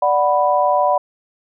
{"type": "chord", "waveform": "sine", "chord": "B minor", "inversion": "first", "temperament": "equal", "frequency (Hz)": [587.3, 740, 987.8], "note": ["D5", "F#5", "B5"], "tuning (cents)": [0, 0, 0], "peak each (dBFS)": -17, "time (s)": [0.02, 0.98], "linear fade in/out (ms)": 5, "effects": []}